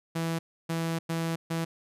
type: tone bursts at uneven times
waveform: sawtooth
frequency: 164.81 Hz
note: E3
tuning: in tune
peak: -24 dBFS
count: 4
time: 0.15-0.39 / 0.69-0.99 / 1.09-1.36 / 1.5-1.65 s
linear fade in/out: 10 ms
effects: resampled to 32000 Hz